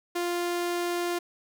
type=tone; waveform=sawtooth; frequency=349.2 Hz; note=F4; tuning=in tune; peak=-23 dBFS; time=0.15-1.19 s; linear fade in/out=10 ms; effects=none